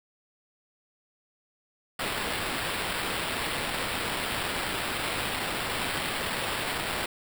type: noise with sample-and-hold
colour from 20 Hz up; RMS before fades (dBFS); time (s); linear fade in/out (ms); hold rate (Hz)
violet; -31; 1.99-7.06; 5; 6300
effects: none